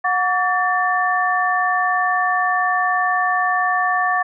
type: tone cluster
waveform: sine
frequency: 729 / 1140 / 1779 Hz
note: F#5 / C#6 / A6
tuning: -26 / +48 / +19 cents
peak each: -20 dBFS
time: 0.04-4.23 s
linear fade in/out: 10 ms
effects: none